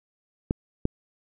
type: clicks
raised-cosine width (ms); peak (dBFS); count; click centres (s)
3; -10; 2; 0.509 / 0.854
effects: none